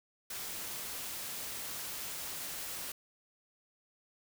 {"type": "noise", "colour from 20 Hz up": "white", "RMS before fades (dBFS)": -41, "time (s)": [0.3, 2.92], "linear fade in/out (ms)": 5, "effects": []}